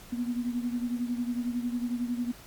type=beating tone pair; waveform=sine; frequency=239.9 / 250.9 Hz; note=A#3 / B3; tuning=+50 / +28 cents; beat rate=11 Hz; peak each=-29 / -34 dBFS; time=0.12-2.32 s; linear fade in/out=10 ms; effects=pink hiss -50 dBFS RMS until 2.46 s + MP3 96 kbps